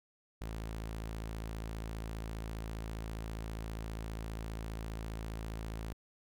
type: tone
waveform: sawtooth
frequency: 54.9 Hz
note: A1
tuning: 3 cents flat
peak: -35 dBFS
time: 0.41-5.93 s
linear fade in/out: 5 ms
effects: none